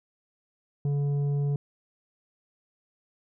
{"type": "tone with tanh clipping", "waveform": "sine", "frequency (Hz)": 142.9, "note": "D3", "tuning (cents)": -47, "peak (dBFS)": -25, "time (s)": [0.85, 1.56], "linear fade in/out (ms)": 2, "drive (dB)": 7, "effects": []}